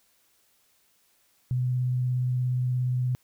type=tone with vibrato; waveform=sine; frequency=125.8 Hz; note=B2; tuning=32 cents sharp; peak=-23 dBFS; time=1.51-3.15 s; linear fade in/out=0 ms; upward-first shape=sine; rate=17 Hz; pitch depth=12 cents each way; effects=white hiss -66 dBFS RMS until 3.23 s